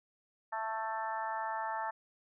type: harmonic tone with a mistuned harmonic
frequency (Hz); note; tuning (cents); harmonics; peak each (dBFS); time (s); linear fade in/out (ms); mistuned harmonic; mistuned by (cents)
221.2; A3; +9; 3 / 4 / 5 / 6 / 7 / 8; -43 / -36 / -44 / -43 / -50 / -44; 0.52-1.91; 10; 7; +19
effects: none